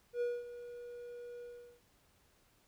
triangle tone with ADSR envelope, 482.2 Hz, B4, 41 cents flat, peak -29 dBFS, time 0.13-1.81 s, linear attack 83 ms, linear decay 220 ms, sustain -14 dB, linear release 390 ms, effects pink hiss -70 dBFS RMS until 2.67 s

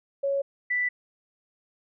sine tone pair in turn, 555 / 1977.8 Hz, C#5 / B6, +2 / +2 cents, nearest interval octave + minor seventh, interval 2200 cents, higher second, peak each -23 dBFS, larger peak neither, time 0.23-0.42 / 0.7-0.89 s, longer neither, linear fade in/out 10 ms, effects none

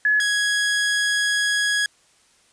sine / sawtooth tone pair in turn, 1700 / 1665 Hz, G#6 / G#6, +40 / +4 cents, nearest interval unison, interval 36 cents, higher first, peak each -15 dBFS, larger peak neither, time 0.05-0.2 / 0.2-1.86 s, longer second, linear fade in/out 2 ms, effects white hiss -58 dBFS RMS until 2.52 s + resampled to 22050 Hz

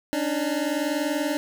25% pulse tone pair together, 281.9 / 302.2 Hz, C#4 / D4, +29 / +50 cents, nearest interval minor second, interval 121 cents, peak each -24 / -22 dBFS, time 0.13-1.37 s, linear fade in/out 0 ms, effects none

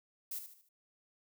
violet noise with echo, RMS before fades -40 dBFS, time 0.31-0.39 s, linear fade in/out 5 ms, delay 75 ms, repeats 4, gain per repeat -8 dB, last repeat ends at 0.69 s, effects none

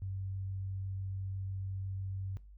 sine tone, 96 Hz, G2, 36 cents flat, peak -36 dBFS, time 0.02-2.37 s, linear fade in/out 0 ms, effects noise-tail reverb RT60 0.3 s tail -18 dB re dry + added 50 Hz sine -51 dBFS peak until 2.57 s

